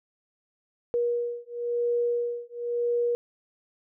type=beating tone pair; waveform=sine; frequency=477.2 / 478.17 Hz; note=A#4 / A#4; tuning=+41 / +44 cents; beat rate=0.97 Hz; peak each=-28 dBFS; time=0.94-3.15 s; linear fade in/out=0 ms; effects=none